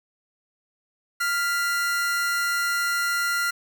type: tone pair together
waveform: 45% pulse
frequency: 1396.9 / 1978.7 Hz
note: F6 / B6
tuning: 0 / +3 cents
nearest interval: tritone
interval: 603 cents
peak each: -23 / -30 dBFS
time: 1.2-3.51 s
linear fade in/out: 10 ms
effects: none